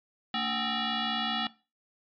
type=tone with frequency modulation; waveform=sine; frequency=1330 Hz; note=E6; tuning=15 cents sharp; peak=-27 dBFS; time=0.34-1.47 s; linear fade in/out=2 ms; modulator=519 Hz; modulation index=4.7; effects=noise-tail reverb RT60 0.3 s tail -19 dB re dry + MP3 96 kbps